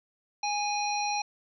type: harmonic tone with a mistuned harmonic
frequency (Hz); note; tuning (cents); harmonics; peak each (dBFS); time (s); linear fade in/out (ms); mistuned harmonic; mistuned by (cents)
826; G#5; -10; 1 / 3 / 5 / 7; -29 / -34 / -36 / -37; 0.43-1.22; 5; 7; -37
effects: none